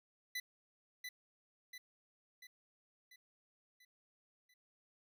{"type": "tone with echo", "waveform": "25% pulse", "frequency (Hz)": 1993, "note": "B6", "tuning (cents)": 15, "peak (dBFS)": -35, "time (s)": [0.35, 0.4], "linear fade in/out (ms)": 5, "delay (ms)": 690, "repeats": 6, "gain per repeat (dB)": -5, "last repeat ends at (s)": 4.54, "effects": []}